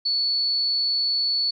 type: tone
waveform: sine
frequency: 4435 Hz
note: C#8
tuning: in tune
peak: -20 dBFS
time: 0.05-1.51 s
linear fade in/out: 10 ms
effects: none